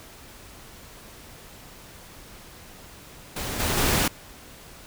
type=noise with level steps; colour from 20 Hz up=pink; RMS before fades=-31 / -25 / -22 dBFS; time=3.36-4.08 s; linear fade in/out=5 ms; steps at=3.59 / 3.77 s; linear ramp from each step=10 ms; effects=pink hiss -46 dBFS RMS until 4.86 s